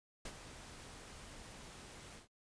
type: noise with ADSR envelope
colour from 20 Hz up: pink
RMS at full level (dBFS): -44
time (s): 0.25-2.28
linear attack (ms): 5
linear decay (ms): 60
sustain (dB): -9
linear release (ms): 130
effects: noise-tail reverb RT60 0.1 s tail -25 dB re dry + resampled to 22050 Hz

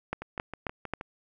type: two click trains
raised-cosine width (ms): 0.5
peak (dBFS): -22 / -15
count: 6 / 4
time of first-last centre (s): 0.22-1.011 / 0.13-0.936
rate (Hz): 6.32 / 3.72
effects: none

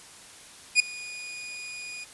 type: tone with ADSR envelope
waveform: sawtooth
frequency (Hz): 2458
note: D#7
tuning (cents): -22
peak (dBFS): -10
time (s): 0.75-2.05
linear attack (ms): 49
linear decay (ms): 4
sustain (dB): -23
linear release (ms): 18
effects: white hiss -48 dBFS RMS until 2.13 s + resampled to 24000 Hz

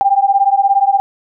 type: beating tone pair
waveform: sine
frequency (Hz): 784 / 801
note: G5 / G5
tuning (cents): 0 / +37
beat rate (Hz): 17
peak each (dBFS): -12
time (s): 0.01-1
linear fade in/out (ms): 0
effects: none

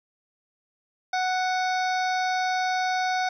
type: harmonic tone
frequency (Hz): 740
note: F#5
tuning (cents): 0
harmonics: 1 / 2 / 3 / 5 / 6 / 7 / 8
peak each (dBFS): -24 / -30 / -34 / -38 / -40 / -41 / -42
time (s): 1.13-3.29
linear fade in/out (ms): 5
effects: 10-bit

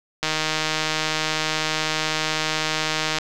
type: click train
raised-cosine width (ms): 0.2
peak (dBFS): -5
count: 462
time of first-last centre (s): 0.23-3.185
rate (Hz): 156
effects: none

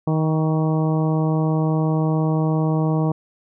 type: harmonic tone with a mistuned harmonic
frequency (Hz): 157.3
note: D#3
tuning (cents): +19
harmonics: 1 / 2 / 3 / 4 / 5 / 6 / 7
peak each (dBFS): -18 / -24 / -28 / -30 / -32 / -34 / -35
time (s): 0.07-3.12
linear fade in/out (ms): 5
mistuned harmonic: 7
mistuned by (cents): +24
effects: none

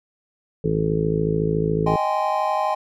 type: harmonic tone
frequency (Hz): 53.9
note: A1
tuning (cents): -35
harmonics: 1 / 2 / 3 / 4 / 5 / 6 / 7 / 8 / 9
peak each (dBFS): -33 / -31 / -22 / -33 / -31 / -31 / -30 / -23 / -34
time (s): 0.64-1.96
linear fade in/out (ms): 5
type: chord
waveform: triangle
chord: Ab major seventh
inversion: second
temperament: just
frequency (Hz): 623 / 778.7 / 830.6 / 1038.3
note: Eb5 / G5 / Ab5 / C6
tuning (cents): +2 / -12 / 0 / -14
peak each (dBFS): -23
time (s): 1.86-2.75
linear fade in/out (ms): 10
effects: none

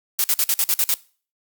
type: noise bursts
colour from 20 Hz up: blue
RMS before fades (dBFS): -18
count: 8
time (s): 0.19-0.94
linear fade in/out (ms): 0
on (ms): 50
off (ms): 50
effects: noise-tail reverb RT60 0.4 s tail -21 dB re dry + Opus 48 kbps

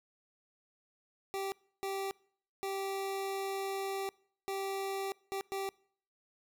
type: tone bursts at uneven times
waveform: 25% pulse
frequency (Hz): 390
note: G4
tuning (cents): -9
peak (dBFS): -31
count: 6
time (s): 1.34-1.52 / 1.83-2.11 / 2.63-4.09 / 4.48-5.12 / 5.32-5.41 / 5.52-5.69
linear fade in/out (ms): 0
effects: noise-tail reverb RT60 0.6 s tail -25 dB re dry

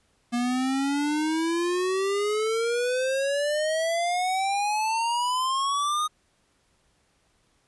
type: exponential sweep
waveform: square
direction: up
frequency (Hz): 237.4 to 1244.5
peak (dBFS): -24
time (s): 0.32-6.08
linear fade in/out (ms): 20
effects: pink hiss -67 dBFS RMS until 7.67 s + resampled to 24000 Hz

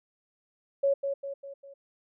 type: tone with echo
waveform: sine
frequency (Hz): 555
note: C#5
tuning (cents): +2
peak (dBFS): -21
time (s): 0.83-0.94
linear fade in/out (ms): 10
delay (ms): 200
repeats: 4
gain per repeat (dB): -6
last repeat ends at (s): 1.74
effects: none

